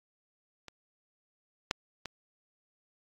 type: clicks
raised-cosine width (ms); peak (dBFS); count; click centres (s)
0.2; -27 / -10 / -20; 3; 0.683 / 1.711 / 2.057
effects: AAC 64 kbps